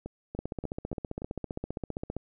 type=two click trains; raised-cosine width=2 ms; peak=-24 / -20 dBFS; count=5 / 28; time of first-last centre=0.06-1.219 / 0.39-2.166 s; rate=3.45 / 15.2 Hz; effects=none